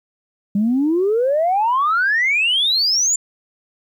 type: exponential sweep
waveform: sine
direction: up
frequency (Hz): 196 to 7230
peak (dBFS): -13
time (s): 0.55-3.16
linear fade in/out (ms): 5
effects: tanh soft clip ceiling -10 dBFS + 9-bit